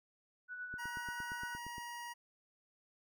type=tone with tremolo; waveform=sine; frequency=1480 Hz; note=F#6; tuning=in tune; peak=-40 dBFS; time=0.48-1.58 s; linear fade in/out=50 ms; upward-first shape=sine; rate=8.6 Hz; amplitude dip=45%
type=click train; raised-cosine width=3 ms; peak=-38 dBFS; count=10; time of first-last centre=0.74-1.782 s; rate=8.64 Hz
type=tone; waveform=25% pulse; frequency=952 Hz; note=A#5; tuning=36 cents sharp; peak=-40 dBFS; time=0.78-2.14 s; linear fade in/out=20 ms
effects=none

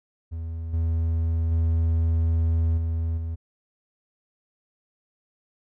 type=tone with level steps; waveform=triangle; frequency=82 Hz; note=E2; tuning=9 cents flat; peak=-27 / -19 / -17 / -21 / -25 dBFS; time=0.31-3.36 s; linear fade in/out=20 ms; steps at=0.73 / 1.51 / 2.77 / 3.17 s; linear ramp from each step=10 ms; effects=none

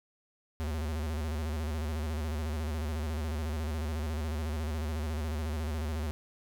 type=tone with vibrato; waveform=square; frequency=77.1 Hz; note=D#2; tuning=15 cents flat; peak=-32 dBFS; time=0.6-6.11 s; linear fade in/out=0 ms; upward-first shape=square; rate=14 Hz; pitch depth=81 cents each way; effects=none

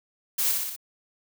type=noise with echo; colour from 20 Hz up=blue; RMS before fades=-25 dBFS; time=0.38-0.52 s; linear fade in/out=10 ms; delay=61 ms; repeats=4; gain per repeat=-3 dB; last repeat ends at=0.764 s; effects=none

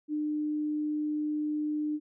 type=tone; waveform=sine; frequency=301.3 Hz; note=D4; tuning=44 cents sharp; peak=-28 dBFS; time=0.08-2 s; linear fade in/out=50 ms; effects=none

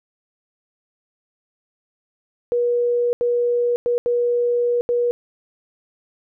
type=tone bursts at uneven times; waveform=sine; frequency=481.4 Hz; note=B4; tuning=44 cents flat; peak=-16 dBFS; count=5; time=2.52-3.13 / 3.21-3.76 / 3.86-3.98 / 4.06-4.81 / 4.89-5.11 s; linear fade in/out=0 ms; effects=none

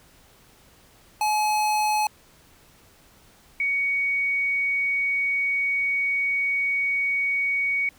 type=tone pair in turn; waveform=square / sine; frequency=850 / 2240 Hz; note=G#5 / C#7; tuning=+40 / +18 cents; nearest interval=octave + perfect fourth; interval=1678 cents; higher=second; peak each=-21 dBFS; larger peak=neither; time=1.21-2.07 / 3.6-7.89 s; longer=second; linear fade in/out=2 ms; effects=pink hiss -55 dBFS RMS until 7.98 s

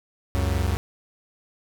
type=tone pair together; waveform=45% pulse; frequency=69.59 / 93 Hz; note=C#2 / F#2; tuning=+7 / +9 cents; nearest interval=perfect fourth; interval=502 cents; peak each=-24 dBFS; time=0.35-0.77 s; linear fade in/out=0 ms; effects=none

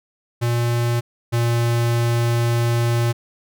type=tone pair in turn; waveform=square; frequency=118.9 / 117.94 Hz; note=A#2 / A#2; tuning=+35 / +21 cents; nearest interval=unison; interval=14 cents; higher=first; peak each=-18 / -17 dBFS; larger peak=second; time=0.41-1.01 / 1.32-3.13 s; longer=second; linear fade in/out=20 ms; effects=none

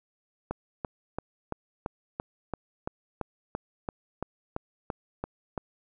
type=click train; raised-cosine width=1 ms; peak=-17 dBFS; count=16; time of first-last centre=0.51-5.578 s; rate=2.96 Hz; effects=none

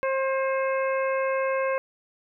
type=harmonic tone with a mistuned harmonic; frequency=533 Hz; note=C5; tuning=32 cents sharp; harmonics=1 / 2 / 3 / 4 / 5; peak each=-24 / -30 / -34 / -36 / -38 dBFS; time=0.03-1.78 s; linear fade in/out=0 ms; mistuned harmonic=5; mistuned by=-51 cents; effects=none

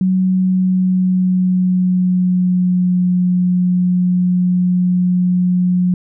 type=tone with pitch glide; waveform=sine; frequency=186.4 to 180.26 Hz; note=F#3 to F#3; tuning=+13 to -45 cents; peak=-11 dBFS; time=0.01-5.94 s; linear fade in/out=2 ms; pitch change=-58 cents; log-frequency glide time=0.16-3.06 s; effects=none

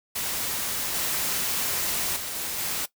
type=noise with level steps; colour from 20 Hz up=white; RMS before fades=-29 / -27 / -33 / -31 / -29 dBFS; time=0.15-2.86 s; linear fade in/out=10 ms; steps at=0.94 / 2.16 / 2.35 / 2.58 s; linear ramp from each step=5 ms; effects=noise-tail reverb RT60 0.1 s tail -18 dB re dry

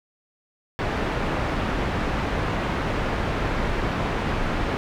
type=low-pass noise; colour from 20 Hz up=pink; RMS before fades=-25 dBFS; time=0.79-4.77 s; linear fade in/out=0 ms; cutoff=2100 Hz; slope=12 dB/octave; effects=none

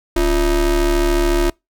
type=ring-modulated tone; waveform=square; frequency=155.1 Hz; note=D#3; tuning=5 cents flat; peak=-11 dBFS; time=0.16-1.5 s; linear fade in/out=5 ms; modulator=192 Hz; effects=noise-tail reverb RT60 0.2 s tail -26 dB re dry

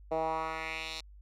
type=tone with band-pass filter sweep; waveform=10% pulse; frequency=160 Hz; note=D#3; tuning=49 cents sharp; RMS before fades=-35 dBFS; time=0.11-1.01 s; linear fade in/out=10 ms; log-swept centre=590 to 4400 Hz; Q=2.3; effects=added 50 Hz sine -50 dBFS peak until 1.21 s

